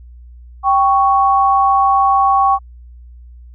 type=tone pair together; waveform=sine; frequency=784.2 / 1111 Hz; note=G5 / C#6; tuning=0 / +4 cents; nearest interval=tritone; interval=604 cents; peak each=-12 dBFS; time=0.63-2.59 s; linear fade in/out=50 ms; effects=added 60 Hz sine -35 dBFS peak until 3.54 s